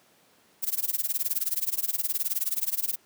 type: noise with tremolo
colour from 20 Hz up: violet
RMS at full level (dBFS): -25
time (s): 0.62-2.96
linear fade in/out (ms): 20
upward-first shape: sine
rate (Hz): 19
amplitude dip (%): 95
effects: pink hiss -61 dBFS RMS until 3.05 s + high-pass 200 Hz 12 dB/octave